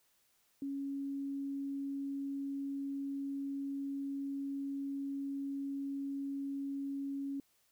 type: tone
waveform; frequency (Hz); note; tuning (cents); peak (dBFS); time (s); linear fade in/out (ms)
sine; 277.2; C#4; 0; -36; 0.62-7.4; 2
effects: white hiss -73 dBFS RMS until 7.71 s